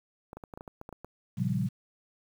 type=clicks; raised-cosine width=1 ms; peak=-28 dBFS; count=11; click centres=0.331 / 0.37 / 0.438 / 0.538 / 0.575 / 0.609 / 0.678 / 0.814 / 0.891 / 0.927 / 1.046 s
type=chord; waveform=sine; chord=G half-diminished seventh; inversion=first; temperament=equal with one note detuned; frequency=116.54 / 136.29 / 174.61 / 196 Hz; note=Bb2 / Db3 / F3 / G3; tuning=0 / -29 / 0 / 0 cents; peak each=-32 dBFS; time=1.37-1.69 s; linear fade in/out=20 ms
effects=9-bit